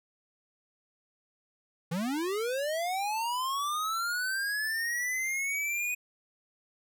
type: linear sweep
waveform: square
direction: up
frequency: 155.56 to 2489 Hz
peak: -30 dBFS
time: 1.91-5.95 s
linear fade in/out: 10 ms
effects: none